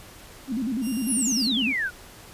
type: tone with vibrato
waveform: sine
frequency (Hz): 241.8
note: B3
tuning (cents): -36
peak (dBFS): -24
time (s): 0.47-1.74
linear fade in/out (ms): 50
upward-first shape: square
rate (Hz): 10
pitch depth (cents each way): 170
type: tone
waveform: 5% pulse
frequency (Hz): 2794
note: F7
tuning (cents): 0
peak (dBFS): -26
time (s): 0.81-1.5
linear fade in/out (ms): 50
type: exponential sweep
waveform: sine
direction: down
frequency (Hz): 11840 to 1396.9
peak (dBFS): -23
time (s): 1.06-1.91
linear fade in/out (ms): 50
effects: pink hiss -46 dBFS RMS until 2.33 s + resampled to 32000 Hz

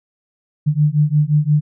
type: beating tone pair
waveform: sine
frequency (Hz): 146.83 / 152.53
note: D3 / D#3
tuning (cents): 0 / -34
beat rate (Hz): 5.7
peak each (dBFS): -15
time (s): 0.66-1.61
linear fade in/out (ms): 20
effects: none

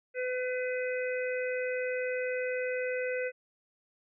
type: harmonic tone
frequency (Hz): 504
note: B4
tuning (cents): +35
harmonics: 1 / 3 / 4 / 5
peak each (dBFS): -31 / -39 / -40 / -41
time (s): 0.14-3.32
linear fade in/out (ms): 50
effects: none

